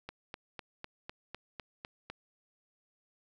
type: click train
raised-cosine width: 0.3 ms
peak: -25 dBFS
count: 9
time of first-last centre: 0.09-2.1 s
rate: 3.98 Hz
effects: none